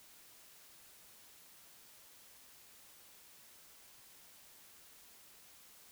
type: silence
effects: white hiss -60 dBFS RMS until 5.91 s